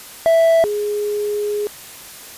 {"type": "tone pair in turn", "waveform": ["triangle", "sine"], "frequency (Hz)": [659.3, 415.3], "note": ["E5", "G#4"], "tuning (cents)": [0, 0], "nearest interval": "minor sixth", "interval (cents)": 800, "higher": "first", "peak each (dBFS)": [-8, -18], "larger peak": "first", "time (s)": [[0.26, 0.64], [0.64, 1.67]], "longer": "second", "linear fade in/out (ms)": 0, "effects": ["white hiss -37 dBFS RMS until 2.37 s", "resampled to 32000 Hz"]}